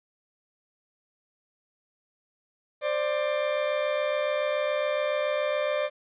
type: tone pair together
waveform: 40% pulse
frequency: 525.9 / 593 Hz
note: C5 / D5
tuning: +9 / +17 cents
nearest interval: major second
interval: 208 cents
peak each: -30 / -25 dBFS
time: 2.81-5.9 s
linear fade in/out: 50 ms
effects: resampled to 8000 Hz + 10-bit